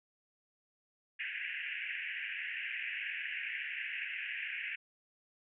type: band-pass noise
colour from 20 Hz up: white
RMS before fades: -40 dBFS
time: 1.19-4.76 s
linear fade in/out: 10 ms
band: 1600 to 2800 Hz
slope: 96 dB/octave
effects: none